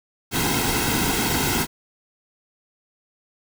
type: noise with comb filter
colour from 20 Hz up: pink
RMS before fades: -22 dBFS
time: 0.31-1.67 s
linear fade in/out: 50 ms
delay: 1.7 ms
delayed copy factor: -0.7
effects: none